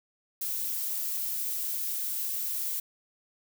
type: noise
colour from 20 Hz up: violet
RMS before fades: -32 dBFS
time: 0.41-2.8 s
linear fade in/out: 5 ms
effects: none